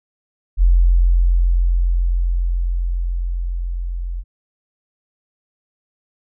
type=tone with level ramp; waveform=sine; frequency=43.65 Hz; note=F1; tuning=in tune; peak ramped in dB=-8 to -22 dBFS; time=0.57-4.24 s; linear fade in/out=50 ms; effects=none